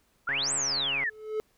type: exponential two-way sweep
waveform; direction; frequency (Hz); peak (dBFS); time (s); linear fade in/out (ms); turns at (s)
sine; up then down; 1299 to 8372 to 1678; -26; 0.27-1.1; 10; 0.53
type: click train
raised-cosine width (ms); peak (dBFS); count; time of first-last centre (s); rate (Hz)
0.5; -24; 104; 0.29-1.036; 138
type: tone with exponential growth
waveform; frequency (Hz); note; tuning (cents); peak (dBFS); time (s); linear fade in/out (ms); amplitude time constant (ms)
triangle; 431.9; A4; -32; -23; 0.95-1.4; 0; 96
effects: pink hiss -68 dBFS RMS until 1.57 s